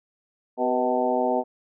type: harmonic tone with a mistuned harmonic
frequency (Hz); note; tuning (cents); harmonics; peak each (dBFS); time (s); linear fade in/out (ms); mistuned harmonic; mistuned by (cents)
126.4; B2; +41; 2 / 3 / 4 / 5 / 6 / 7; -28 / -29 / -27 / -26 / -27 / -29; 0.57-1.44; 50; 4; -53
effects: none